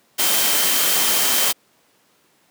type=tone in noise; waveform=sine; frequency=3128 Hz; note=G7; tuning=4 cents flat; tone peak=-27 dBFS; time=0.18-1.53 s; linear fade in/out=20 ms; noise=white; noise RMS=-18 dBFS; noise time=0.18-1.53 s; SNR=-12 dB; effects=pink hiss -59 dBFS RMS until 2.5 s + high-pass 200 Hz 12 dB/octave